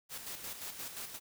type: noise with tremolo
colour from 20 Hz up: white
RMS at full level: -42 dBFS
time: 0.09-1.2 s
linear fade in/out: 50 ms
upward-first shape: square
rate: 5.7 Hz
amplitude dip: 50%
effects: none